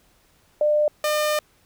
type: tone pair in turn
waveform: sine / sawtooth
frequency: 599 / 604.2 Hz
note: D5 / D5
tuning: +34 / +49 cents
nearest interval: unison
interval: 15 cents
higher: second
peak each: -16 dBFS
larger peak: neither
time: 0.61-0.88 / 1.04-1.39 s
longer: second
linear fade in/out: 2 ms
effects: pink hiss -60 dBFS RMS until 1.65 s